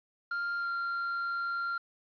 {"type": "tone with pitch glide", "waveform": "triangle", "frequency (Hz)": [1396.9, 1384.8], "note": ["F6", "F6"], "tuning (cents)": [0, -15], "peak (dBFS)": -29, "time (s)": [0.31, 1.78], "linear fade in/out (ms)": 5, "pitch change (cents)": -15, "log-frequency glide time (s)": [0.56, 0.7], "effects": ["resampled to 11025 Hz", "10-bit"]}